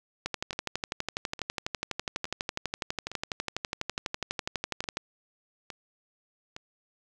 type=two click trains; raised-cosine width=0.2 ms; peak=-22 / -13 dBFS; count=8 / 58; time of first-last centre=0.53-6.564 / 0.26-4.971 s; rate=1.16 / 12.1 Hz; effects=none